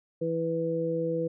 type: harmonic tone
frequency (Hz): 164.81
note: E3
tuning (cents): 0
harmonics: 1 / 2 / 3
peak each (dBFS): -33 / -33 / -28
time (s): 0.21-1.28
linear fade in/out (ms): 10
effects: none